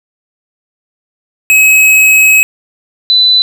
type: tone pair in turn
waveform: square / sine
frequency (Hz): 2557 / 3997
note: D#7 / B7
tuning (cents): +47 / +20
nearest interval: minor sixth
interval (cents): 773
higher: second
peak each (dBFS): -4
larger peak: neither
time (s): 1.5-2.43 / 3.1-3.42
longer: first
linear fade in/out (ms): 0
effects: 7-bit